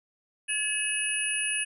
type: tone cluster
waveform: sine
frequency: 1709 / 2568 / 2892 / 9780 Hz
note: G#6 / E7 / F#7 / D#9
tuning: +49 / -46 / -40 / -31 cents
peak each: -35 / -30 / -35 / -30 dBFS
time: 0.48-1.65 s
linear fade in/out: 20 ms
effects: none